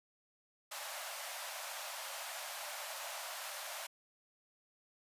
pink high-pass noise, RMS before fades -44 dBFS, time 0.71-3.87 s, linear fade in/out 10 ms, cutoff 560 Hz, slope 96 dB/octave, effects resampled to 32000 Hz

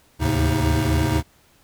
square tone cluster, 74.5 / 78.4 / 107.3 / 134.1 / 313.6 Hz, D2 / D#2 / A2 / C3 / D#4, +25 / +14 / -43 / +43 / +14 cents, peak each -25 dBFS, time 0.19-1.23 s, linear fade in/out 50 ms, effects pink hiss -57 dBFS RMS until 1.63 s

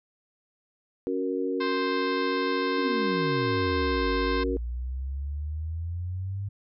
sine chord, F# major, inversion second, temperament equal, 277.2 / 370 / 466.2 Hz, C#4 / F#4 / A#4, 0 / 0 / 0 cents, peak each -30 dBFS, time 1.07-4.57 s, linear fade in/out 0 ms
harmonic tone, 523.3 Hz, C5, in tune, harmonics 2 / 3 / 4 / 5 / 6 / 7 / 8 / 9 / 10, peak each -31 / -35 / -38 / -41 / -46 / -41 / -42 / -49 / -46 dBFS, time 1.6-4.44 s, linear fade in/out 10 ms
sine exponential two-way sweep, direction down then up, 293.7 to 50.5 to 101.3 Hz, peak -29 dBFS, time 2.78-6.49 s, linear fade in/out 10 ms, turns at 4.1 s
effects none

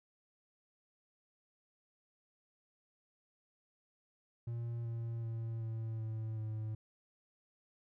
triangle tone with pitch steps, 117.4 / 115.65 / 113.93 / 112.23 / 110.56 / 108.91 Hz, A#2 / A#2 / A#2 / A2 / A2 / A2, +13 / -13 / -39 / +35 / +9 / -17 cents, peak -35 dBFS, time 4.47-6.75 s, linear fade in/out 5 ms, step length 380 ms, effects none

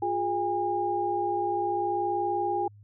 sine tone cluster, 354.3 / 414.8 / 812 Hz, F4 / G#4 / G#5, +25 / -2 / -39 cents, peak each -30 / -34 / -27 dBFS, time 0.02-2.68 s, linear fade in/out 5 ms, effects added 103 Hz sine -49 dBFS peak until 2.83 s

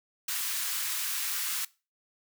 white high-pass noise, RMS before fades -32 dBFS, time 0.28-1.65 s, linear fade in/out 5 ms, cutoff 1100 Hz, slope 24 dB/octave, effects noise-tail reverb RT60 0.3 s tail -21 dB re dry

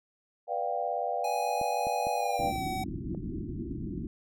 sine chord, G dominant seventh, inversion first, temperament just, 490 / 588 / 705.6 / 784 Hz, B4 / D5 / F5 / G5, -14 / +2 / +18 / 0 cents, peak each -36 / -35 / -32 / -34 dBFS, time 0.47-2.53 s, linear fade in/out 50 ms
square tone with pitch glide, 830.6 to 757.3 Hz, G#5 to F#5, 0 to +40 cents, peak -33 dBFS, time 1.24-2.84 s, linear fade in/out 5 ms, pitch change -160 cents, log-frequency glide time 2.15-2.65 s
clicks, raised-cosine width 2 ms, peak -26 dBFS, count 5, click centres 1.614 / 1.869 / 2.069 / 2.558 / 3.148 s
white low-pass noise, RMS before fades -36 dBFS, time 2.39-4.07 s, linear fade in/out 0 ms, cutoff 360 Hz, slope 96 dB/octave
effects none

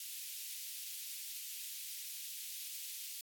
white high-pass noise, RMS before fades -45 dBFS, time 0-3.21 s, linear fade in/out 2 ms, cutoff 2500 Hz, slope 24 dB/octave, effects AAC 64 kbps

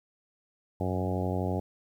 harmonic tone with a mistuned harmonic, 92.2 Hz, F#2, 6 cents flat, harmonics 1 / 2 / 3 / 4 / 5 / 6 / 7 / 8 / 9, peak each -31 / -34 / -36 / -37 / -38 / -39 / -39 / -40 / -41 dBFS, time 0.8-1.6 s, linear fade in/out 5 ms, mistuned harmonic 1, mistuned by +34 cents, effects 10-bit

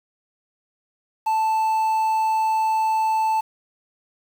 triangle tone with quantisation, 880 Hz, A5, in tune, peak -16 dBFS, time 1.26-3.41 s, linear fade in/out 10 ms, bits 7, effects none

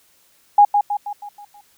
sine tone with echo, 822 Hz, G#5, 18 cents flat, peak -6 dBFS, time 0.58-0.65 s, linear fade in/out 5 ms, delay 160 ms, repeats 6, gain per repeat -6 dB, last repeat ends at 1.61 s, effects white hiss -57 dBFS RMS until 1.77 s

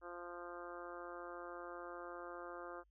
harmonic tone, 174.61 Hz, F3, in tune, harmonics 2 / 3 / 4 / 5 / 6 / 7 / 8 / 9, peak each -52 / -52 / -55 / -59 / -56 / -53 / -57 / -59 dBFS, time 0.01-2.84 s, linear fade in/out 50 ms, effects added 50 Hz sine -70 dBFS peak until 2.9 s

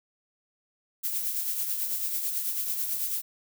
violet noise with tremolo, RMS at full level -28 dBFS, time 1.03-3.22 s, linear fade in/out 20 ms, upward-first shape triangle, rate 9.1 Hz, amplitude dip 50%, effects none

